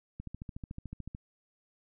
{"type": "click train", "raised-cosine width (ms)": 5, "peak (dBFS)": -28, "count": 14, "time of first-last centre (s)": [0.2, 1.149], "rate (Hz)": 13.7, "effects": []}